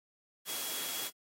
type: tone in noise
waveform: sine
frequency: 3322 Hz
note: G#7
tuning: in tune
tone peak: -44 dBFS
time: 0.45-1.11 s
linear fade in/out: 50 ms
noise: white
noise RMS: -38 dBFS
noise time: 0.45-1.11 s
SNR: -9 dB
effects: high-pass 200 Hz 12 dB/octave + AAC 48 kbps